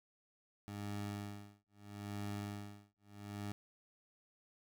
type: tone with tremolo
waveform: 20% pulse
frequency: 102.3 Hz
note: G#2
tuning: 26 cents flat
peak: -35 dBFS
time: 0.68-3.52 s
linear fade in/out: 0 ms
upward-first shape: sine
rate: 0.77 Hz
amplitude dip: 100%
effects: none